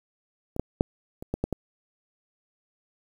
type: clicks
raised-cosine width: 2 ms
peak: -22 / -10 / -6 / -24 / -14 / -12 / -14 dBFS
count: 7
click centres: 0.564 / 0.596 / 0.809 / 1.225 / 1.34 / 1.44 / 1.527 s
effects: 8-bit